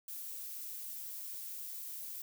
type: noise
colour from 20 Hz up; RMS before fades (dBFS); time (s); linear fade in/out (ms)
violet; -44; 0.08-2.22; 2
effects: none